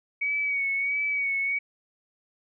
sine tone with vibrato, 2251 Hz, C#7, 26 cents sharp, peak -24 dBFS, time 0.21-1.59 s, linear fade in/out 10 ms, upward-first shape sine, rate 1.5 Hz, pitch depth 39 cents each way, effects none

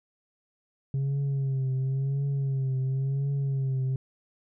sine tone with vibrato, 135.4 Hz, C#3, 40 cents flat, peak -22 dBFS, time 0.94-3.96 s, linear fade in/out 2 ms, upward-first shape triangle, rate 0.95 Hz, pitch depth 66 cents each way, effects tanh soft clip ceiling -24 dBFS

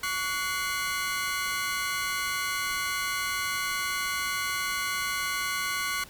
sawtooth tone cluster, 1125 / 1469 / 2075 Hz, C#6 / F#6 / C7, +25 / -13 / -15 cents, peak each -29 dBFS, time 0.03-6.04 s, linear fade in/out 5 ms, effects pink hiss -49 dBFS RMS until 6.09 s

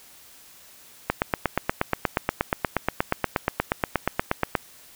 click train, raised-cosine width 0.5 ms, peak -5 dBFS, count 30, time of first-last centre 1.1-4.552 s, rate 8.4 Hz, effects white hiss -50 dBFS RMS until 4.95 s

